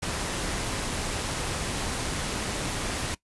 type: noise with amplitude modulation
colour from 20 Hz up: pink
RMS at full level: -29 dBFS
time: 0.02-3.15 s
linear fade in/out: 10 ms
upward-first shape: sine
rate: 202 Hz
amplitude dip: 30%
effects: noise-tail reverb RT60 0.1 s tail -20 dB re dry + resampled to 24000 Hz